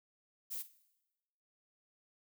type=noise with echo; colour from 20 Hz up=violet; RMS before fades=-41 dBFS; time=0.5-0.63 s; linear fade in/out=20 ms; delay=51 ms; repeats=2; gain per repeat=-15 dB; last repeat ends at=0.732 s; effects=noise-tail reverb RT60 1.0 s tail -18 dB re dry